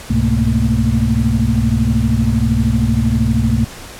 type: tone cluster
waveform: sine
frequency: 67.3 / 104.9 / 126.4 / 219.8 / 232.6 Hz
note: C2 / G#2 / B2 / A3 / A#3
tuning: +49 / +18 / +41 / -2 / -4 cents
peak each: -18 dBFS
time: 0.1-3.65 s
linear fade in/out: 5 ms
effects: pink hiss -33 dBFS RMS until 3.99 s + low-pass 12000 Hz 12 dB/octave